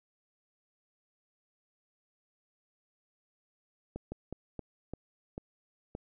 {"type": "slowing click train", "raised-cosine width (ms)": 2, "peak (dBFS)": -25, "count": 7, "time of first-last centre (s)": [3.96, 5.951], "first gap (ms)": 160, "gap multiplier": 1.29, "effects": []}